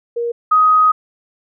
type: tone pair in turn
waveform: sine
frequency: 471.5 / 1255.1 Hz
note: A#4 / D#6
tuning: +20 / +15 cents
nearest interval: octave + perfect fourth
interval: 1695 cents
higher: second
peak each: -17 / -8 dBFS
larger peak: second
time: 0.16-0.32 / 0.51-0.92 s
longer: second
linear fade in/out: 10 ms
effects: none